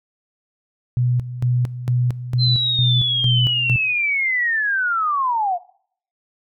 sine tone with tremolo, 123.47 Hz, B2, in tune, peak -15 dBFS, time 0.97-3.76 s, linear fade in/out 0 ms, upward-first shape square, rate 2.2 Hz, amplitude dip 75%
sine linear sweep, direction down, 4126 to 673 Hz, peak -17 dBFS, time 2.38-5.59 s, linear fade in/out 50 ms
effects noise-tail reverb RT60 0.6 s tail -21 dB re dry

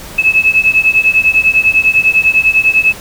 sine beating tone pair, 2590 / 2600 Hz, E7 / E7, -31 / -24 cents, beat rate 10 Hz, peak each -10 dBFS, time 0.18-2.93 s, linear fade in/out 10 ms, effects pink hiss -30 dBFS RMS until 3 s

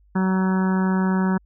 harmonic tone, 188.1 Hz, F#3, 29 cents sharp, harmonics 1 / 2 / 3 / 4 / 5 / 6 / 7 / 8 / 9, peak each -18 / -29 / -38 / -36 / -30 / -38 / -36 / -35 / -37 dBFS, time 0.15-1.38 s, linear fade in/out 10 ms, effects added 50 Hz sine -53 dBFS peak until 1.45 s

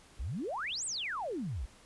sine exponential two-way sweep, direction up then down, 49 to 8870 to 49 Hz, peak -34 dBFS, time 0.19-1.66 s, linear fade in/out 10 ms, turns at 0.85 s, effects pink hiss -59 dBFS RMS until 1.85 s + resampled to 24000 Hz

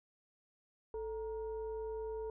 sine tone with frequency modulation, 440 Hz, A4, in tune, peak -38 dBFS, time 0.94-2.3 s, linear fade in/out 2 ms, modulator 495 Hz, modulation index 0.5, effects none

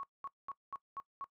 sine tone bursts, 1108.7 Hz, C#6, in tune, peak -39 dBFS, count 6, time 0-1.242 s, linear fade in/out 0 ms, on 32 ms, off 210 ms, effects noise-tail reverb RT60 0.1 s tail -19 dB re dry

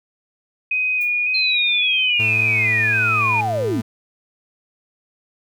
sine tone with vibrato, 2477 Hz, D#7, 8 cents flat, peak -17 dBFS, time 0.71-3.41 s, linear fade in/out 5 ms, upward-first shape square, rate 1.8 Hz, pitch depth 23 cents each way
violet noise with exponential decay, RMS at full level -36 dBFS, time 1.01-1.18 s, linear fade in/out 2 ms, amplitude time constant 35 ms
sine linear sweep, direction down, 4186 to 207.7 Hz, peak -19 dBFS, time 1.34-3.81 s, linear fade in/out 10 ms
40% pulse tone, 110 Hz, A2, in tune, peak -24 dBFS, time 2.19-3.82 s, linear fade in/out 10 ms
effects none

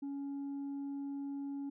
sine tone, 279.7 Hz, C#4, 16 cents sharp, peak -35 dBFS, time 0.02-1.7 s, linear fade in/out 10 ms, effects tanh soft clip ceiling -37 dBFS

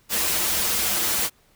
white noise with comb filter, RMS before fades -23 dBFS, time 0.09-1.3 s, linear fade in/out 50 ms, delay 7.4 ms, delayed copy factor -1, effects pink hiss -60 dBFS RMS until 1.55 s

